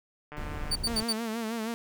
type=click train; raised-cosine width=0.5 ms; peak=-27 dBFS; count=65; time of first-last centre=0.32-0.75 s; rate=149 Hz
type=noise; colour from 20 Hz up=brown; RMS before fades=-36 dBFS; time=0.37-1.03 s; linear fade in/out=0 ms
type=tone bursts; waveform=35% pulse; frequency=4580 Hz; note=D8; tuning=44 cents flat; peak=-24 dBFS; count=4; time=0.71-1.13 s; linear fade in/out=10 ms; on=48 ms; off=76 ms
type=tone with vibrato; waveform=sawtooth; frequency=225.6 Hz; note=A3; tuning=44 cents sharp; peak=-27 dBFS; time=0.87-1.74 s; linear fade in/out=0 ms; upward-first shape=sine; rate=6.3 Hz; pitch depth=72 cents each way
effects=none